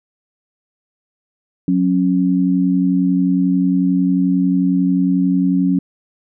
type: tone pair together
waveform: sine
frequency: 182.94 / 274.1 Hz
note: F#3 / C#4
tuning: -19 / -19 cents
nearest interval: perfect fifth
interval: 700 cents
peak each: -15 dBFS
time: 1.68-5.79 s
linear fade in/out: 2 ms
effects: none